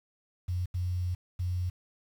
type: tone bursts at uneven times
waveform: sine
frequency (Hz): 89.8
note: F2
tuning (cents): +49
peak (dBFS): -28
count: 3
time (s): 0.48-0.66 / 0.74-1.15 / 1.39-1.7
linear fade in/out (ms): 10
effects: 9-bit